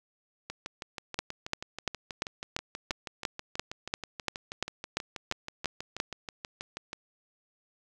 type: two click trains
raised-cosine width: 0.2 ms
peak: -20 / -11 dBFS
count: 41 / 15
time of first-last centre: 0.5-6.931 / 1.19-6.001 s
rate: 6.22 / 2.91 Hz
effects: none